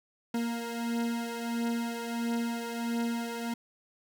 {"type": "beating tone pair", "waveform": "40% pulse", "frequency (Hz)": [233.1, 234.6], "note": ["A#3", "A#3"], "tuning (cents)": [0, 11], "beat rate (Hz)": 1.5, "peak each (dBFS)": [-31, -35], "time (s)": [0.34, 3.54], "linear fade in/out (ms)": 5, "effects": []}